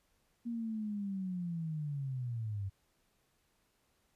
sine linear sweep, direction down, 238 to 94.6 Hz, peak -35 dBFS, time 0.45-2.7 s, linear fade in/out 20 ms, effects pink hiss -75 dBFS RMS until 4.15 s + resampled to 32000 Hz

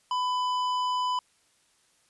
sine tone with hard clipping, 1000 Hz, B5, 21 cents sharp, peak -27 dBFS, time 0.11-1.19 s, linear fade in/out 2 ms, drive 10 dB, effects white hiss -66 dBFS RMS until 2.09 s + resampled to 24000 Hz

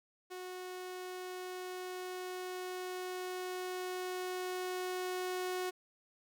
sawtooth tone with level ramp, 366.4 Hz, F#4, 17 cents flat, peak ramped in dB -39 to -31 dBFS, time 0.3-5.71 s, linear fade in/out 20 ms, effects none

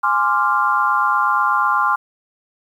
sine chord, D half-diminished seventh, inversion second, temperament equal with one note detuned, 830.6 / 1046.5 / 1174.7 / 1391.3 Hz, Ab5 / C6 / D6 / F6, 0 / 0 / 0 / -7 cents, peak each -22 / -18 / -20 / -19 dBFS, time 0.03-1.96 s, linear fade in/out 10 ms, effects 8-bit

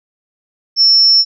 sine tone with amplitude modulation, 5400 Hz, E8, 41 cents sharp, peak -4 dBFS, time 0.76-1.25 s, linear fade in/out 50 ms, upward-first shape sine, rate 207 Hz, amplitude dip 40%, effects none

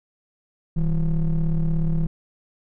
triangle ring-modulated tone, 89.9 Hz, F#2, 49 cents flat, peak -13 dBFS, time 0.76-2.07 s, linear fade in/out 10 ms, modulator 71.5 Hz, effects none

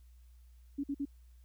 sine tone bursts, 281 Hz, C#4, 24 cents sharp, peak -32 dBFS, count 3, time 0.78-1.054 s, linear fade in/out 10 ms, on 58 ms, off 50 ms, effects added 60 Hz sine -55 dBFS peak until 1.44 s + white hiss -75 dBFS RMS until 1.44 s

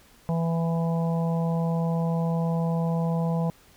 harmonic tone, 166 Hz, E3, 12 cents sharp, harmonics 1 / 3 / 4 / 5 / 6, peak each -23 / -33 / -35 / -37 / -39 dBFS, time 0.29-3.5 s, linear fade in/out 0 ms, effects pink hiss -56 dBFS RMS until 3.76 s

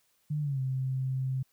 sine tone with pitch glide, 150 to 131.34 Hz, D3 to C3, +37 to +7 cents, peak -28 dBFS, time 0.3-1.43 s, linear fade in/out 10 ms, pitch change -230 cents, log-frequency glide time 0.41-0.6 s, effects white hiss -71 dBFS RMS until 1.52 s

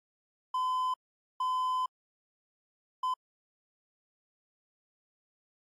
triangle tone bursts at uneven times, 1018 Hz, C6, 48 cents flat, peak -26 dBFS, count 3, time 0.54-0.94 / 1.4-1.86 / 3.03-3.14 s, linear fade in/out 5 ms, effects AAC 64 kbps

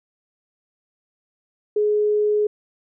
sine tone, 420 Hz, G#4, 19 cents sharp, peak -16 dBFS, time 1.76-2.47 s, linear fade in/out 5 ms, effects none

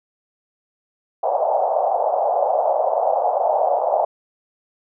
white band-pass noise, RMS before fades -19 dBFS, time 1.23-4.05 s, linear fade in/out 5 ms, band 560 to 800 Hz, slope 48 dB/octave, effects none

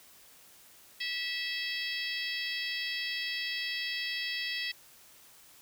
harmonic tone, 653 Hz, E5, 17 cents flat, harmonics 3 / 4 / 5 / 6 / 7 / 8, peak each -37 / -39 / -39 / -42 / -41 / -42 dBFS, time 1-4.72 s, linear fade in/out 10 ms, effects white hiss -57 dBFS RMS until 5.61 s

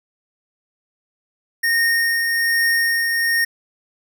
square tone with tremolo, 1846 Hz, A#6, 17 cents flat, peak -15 dBFS, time 1.63-3.45 s, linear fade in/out 10 ms, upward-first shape triangle, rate 1.2 Hz, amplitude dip 35%, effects none

